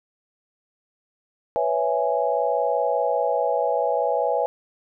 sine chord, C# minor seventh, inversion third, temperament equal, 493.9 / 554.4 / 659.3 / 830.6 Hz, B4 / C#5 / E5 / G#5, 0 / 0 / 0 / 0 cents, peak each -25 dBFS, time 1.56-4.46 s, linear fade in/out 0 ms, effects none

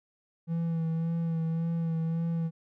triangle tone with vibrato, 164.81 Hz, E3, in tune, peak -25 dBFS, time 0.47-2.51 s, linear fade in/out 50 ms, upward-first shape sine, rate 1.8 Hz, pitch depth 26 cents each way, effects none

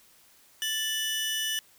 sawtooth tone pair together, 1760 / 2960 Hz, A6 / F#7, 0 / 0 cents, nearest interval major sixth, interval 900 cents, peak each -30 / -26 dBFS, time 0.62-1.59 s, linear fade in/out 0 ms, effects white hiss -59 dBFS RMS until 1.78 s

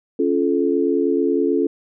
sine chord, Db augmented, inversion none, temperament just, 277.2 / 346.5 / 433.1 Hz, Db4 / F4 / A4, 0 / -14 / -27 cents, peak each -20 dBFS, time 0.19-1.67 s, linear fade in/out 5 ms, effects none

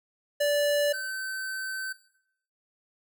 square tone pair in turn, 582 / 1537.7 Hz, D5 / G6, -16 / -34 cents, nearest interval octave + perfect fourth, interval 1682 cents, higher second, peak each -23 / -32 dBFS, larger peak first, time 0.4-0.93 / 0.93-1.93 s, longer second, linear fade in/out 10 ms, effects noise-tail reverb RT60 0.7 s tail -17 dB re dry

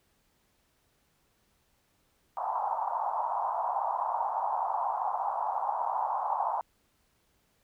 pink band-pass noise, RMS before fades -31 dBFS, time 2.37-6.61 s, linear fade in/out 0 ms, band 750 to 1000 Hz, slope 48 dB/octave, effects pink hiss -71 dBFS RMS until 7.63 s

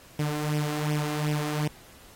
sawtooth tone with flanger, 150 Hz, D3, 37 cents sharp, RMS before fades -28 dBFS, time 0.19-1.68 s, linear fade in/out 5 ms, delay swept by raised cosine 0.35 to 2.95 ms, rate 2.7 Hz, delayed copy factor +0.55, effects pink hiss -52 dBFS RMS until 2.15 s + AAC 48 kbps

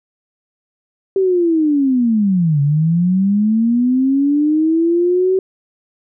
sine linear two-way sweep, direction down then up, 390.6 to 139.8 to 381.4 Hz, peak -11 dBFS, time 1.16-5.39 s, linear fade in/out 2 ms, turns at 2.61 s, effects none

